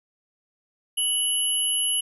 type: tone pair together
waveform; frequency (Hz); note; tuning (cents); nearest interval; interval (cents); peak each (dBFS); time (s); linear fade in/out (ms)
sine; 2960 / 11201; F#7 / F9; 0 / +4; octave + major seventh; 2304; -24; 0.97-2.01; 10
effects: none